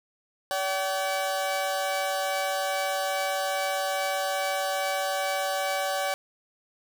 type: tone pair together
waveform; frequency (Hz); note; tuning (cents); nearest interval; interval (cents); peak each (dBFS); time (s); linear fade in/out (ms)
sawtooth; 572.4 / 764; D5 / G5; -45 / -45; perfect fourth; 500; -25; 0.51-6.14; 0
effects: 9-bit